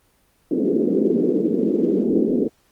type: band-pass noise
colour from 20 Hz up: white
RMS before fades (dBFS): -19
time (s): 0.51-2.48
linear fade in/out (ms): 5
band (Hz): 190 to 440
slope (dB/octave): 48
effects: pink hiss -61 dBFS RMS until 2.71 s + Opus 24 kbps